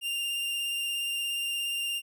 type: tone with vibrato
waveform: 45% pulse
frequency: 2794 Hz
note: F7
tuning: in tune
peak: -29 dBFS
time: 0.01-2.02 s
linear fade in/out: 50 ms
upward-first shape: square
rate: 17 Hz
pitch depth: 10 cents each way
effects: none